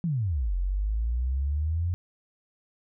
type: exponential two-way sweep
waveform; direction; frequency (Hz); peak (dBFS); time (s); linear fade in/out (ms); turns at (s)
sine; down then up; 181.5 to 43.84 to 90; -24; 0.04-1.94; 0; 0.55
effects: none